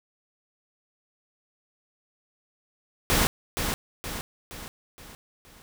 pink noise with echo, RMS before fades -22 dBFS, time 3.1-3.27 s, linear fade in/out 0 ms, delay 470 ms, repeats 5, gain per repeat -6 dB, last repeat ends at 5.62 s, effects none

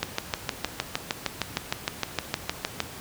click train, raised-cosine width 0.2 ms, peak -7 dBFS, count 19, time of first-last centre 0.03-2.803 s, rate 6.49 Hz, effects pink hiss -41 dBFS RMS until 3 s + high-pass 60 Hz 12 dB/octave

